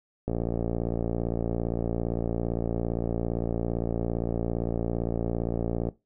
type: click train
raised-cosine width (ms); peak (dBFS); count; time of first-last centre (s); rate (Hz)
2; -15; 324; 0.28-5.888; 57.6
effects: noise-tail reverb RT60 0.2 s tail -17 dB re dry